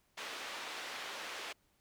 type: band-pass noise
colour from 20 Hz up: white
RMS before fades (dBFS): -44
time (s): 0.17-1.53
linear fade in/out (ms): 10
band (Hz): 400 to 3200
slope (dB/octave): 12
effects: pink hiss -74 dBFS RMS until 1.8 s